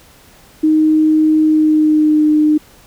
sine tone with pitch glide, 311.1 to 304.2 Hz, D#4 to D#4, 0 to -39 cents, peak -8 dBFS, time 0.63-2.58 s, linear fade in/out 10 ms, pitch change -39 cents, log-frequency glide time 1.42-2.26 s, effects pink hiss -45 dBFS RMS until 2.86 s

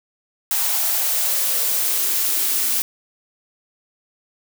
blue noise with high-pass filter sweep, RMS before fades -20 dBFS, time 0.51-2.82 s, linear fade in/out 0 ms, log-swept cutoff 820 to 260 Hz, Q 3.4, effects none

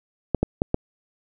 clicks, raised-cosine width 2 ms, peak -6 dBFS, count 4, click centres 0.347 / 0.43 / 0.619 / 0.744 s, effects none

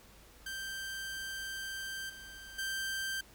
sawtooth tone with level steps, 1568 Hz, G6, in tune, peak -35 / -44 / -31 dBFS, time 0.46-3.21 s, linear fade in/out 5 ms, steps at 2.09 / 2.58 s, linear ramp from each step 10 ms, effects added 50 Hz sine -59 dBFS peak until 3.34 s + pink hiss -59 dBFS RMS until 3.34 s

